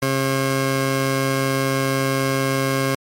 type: tone pair together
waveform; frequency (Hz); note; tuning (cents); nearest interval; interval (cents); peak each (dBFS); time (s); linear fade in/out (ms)
15% pulse; 134.7 / 538.8; C#3 / C#5; -49 / -49; 2 octaves; 2400; -13 / -19; 0.02-2.95; 5
effects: MP3 64 kbps